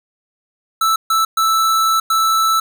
square tone bursts at uneven times, 1318.5 Hz, E6, in tune, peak -13 dBFS, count 4, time 0.81-0.96 / 1.1-1.25 / 1.37-2 / 2.1-2.6 s, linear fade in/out 5 ms, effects none

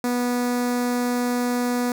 sawtooth tone with notch filter, 244.7 Hz, B3, 16 cents flat, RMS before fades -23 dBFS, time 0.04-1.92 s, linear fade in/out 2 ms, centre 3000 Hz, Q 1.4, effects none

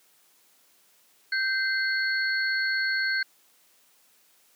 sine tone cluster, 1563 / 2064 / 4360 Hz, G6 / C7 / C#8, -6 / -24 / -29 cents, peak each -25 / -32 / -31 dBFS, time 1.32-3.23 s, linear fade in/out 5 ms, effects white hiss -62 dBFS RMS until 4.55 s + high-pass 200 Hz 12 dB/octave

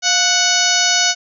harmonic tone with a mistuned harmonic, 740 Hz, F#5, in tune, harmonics 1 / 2 / 3 / 4 / 5 / 6 / 7 / 8 / 9, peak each -23 / -20 / -23 / -21 / -22 / -21 / -21 / -19 / -23 dBFS, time 0.02-1.15 s, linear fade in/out 50 ms, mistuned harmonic 1, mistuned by -82 cents, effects none

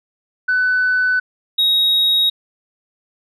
sine tone pair in turn, 1500 / 3780 Hz, F#6 / A#7, +23 / +23 cents, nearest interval octave + major third, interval 1600 cents, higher second, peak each -12 / -10 dBFS, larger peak second, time 0.48-1.2 / 1.58-2.3 s, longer neither, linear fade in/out 10 ms, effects tanh soft clip ceiling -10 dBFS

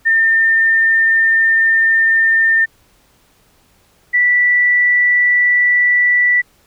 sine tone pair in turn, 1806 / 1963.2 Hz, A6 / B6, +45 / -11 cents, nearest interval minor second, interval 144 cents, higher second, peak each -9 dBFS, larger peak neither, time 0.05-2.66 / 4.13-6.42 s, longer first, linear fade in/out 20 ms, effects pink hiss -54 dBFS RMS until 6.66 s

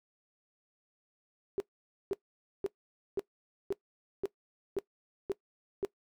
sine tone bursts, 390.9 Hz, G4, 5 cents flat, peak -28 dBFS, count 9, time 1.58-5.849 s, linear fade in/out 0 ms, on 21 ms, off 510 ms, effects noise-tail reverb RT60 0.1 s tail -19 dB re dry

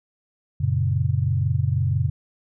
sine chord, F# major, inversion none, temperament equal, 92.5 / 116.54 / 138.59 Hz, F#2 / A#2 / C#3, 0 / 0 / 0 cents, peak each -23 dBFS, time 0.6-2.1 s, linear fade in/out 10 ms, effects none

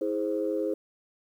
sine chord, E augmented, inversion none, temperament equal with one note detuned, 323 / 415.3 / 523.3 Hz, E4 / G#4 / B#4, -35 / 0 / 0 cents, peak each -30 dBFS, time 0.01-0.74 s, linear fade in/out 5 ms, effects tanh soft clip ceiling -17 dBFS + 10-bit

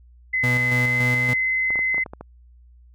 sine tone with pitch glide, 2037 to 2049 Hz, C7 to C7, -47 to -37 cents, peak -19 dBFS, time 0.33-2.04 s, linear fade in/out 10 ms, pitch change +10 cents, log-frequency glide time 0.73-0.97 s
35% pulse tone with tremolo, 123.47 Hz, B2, in tune, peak -19 dBFS, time 0.43-1.34 s, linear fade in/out 10 ms, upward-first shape square, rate 3.5 Hz, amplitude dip 40%
clicks, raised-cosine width 1 ms, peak -21 dBFS, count 8, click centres 1.705 / 1.757 / 1.791 / 1.945 / 1.981 / 2.062 / 2.135 / 2.21 s
effects added 60 Hz sine -47 dBFS peak until 2.94 s

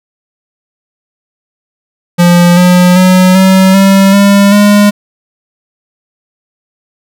square tone with pitch steps, 174.61 / 179.42 / 184.35 / 189.43 / 194.64 / 200 / 205.5 Hz, F3 / F3 / F#3 / F#3 / G3 / G3 / G#3, 0 / +47 / -6 / +41 / -12 / +35 / -18 cents, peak -3 dBFS, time 2.18-4.91 s, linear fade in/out 20 ms, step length 390 ms, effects none

